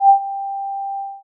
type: tone with ADSR envelope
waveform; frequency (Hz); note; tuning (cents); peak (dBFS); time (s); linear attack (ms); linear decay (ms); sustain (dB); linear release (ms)
sine; 789; G5; +11; -4; 0-1.23; 94; 94; -18; 240
effects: none